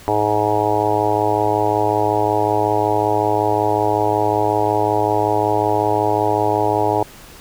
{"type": "harmonic tone with a mistuned harmonic", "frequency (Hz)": 105.4, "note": "G#2", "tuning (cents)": 26, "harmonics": [1, 3, 4, 5, 6, 7, 8, 9], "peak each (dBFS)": [-26, -24, -21, -26, -23, -23, -20, -24], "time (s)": [0.08, 7.03], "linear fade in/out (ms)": 0, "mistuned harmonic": 1, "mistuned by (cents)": 29, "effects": ["pink hiss -41 dBFS RMS until 7.4 s"]}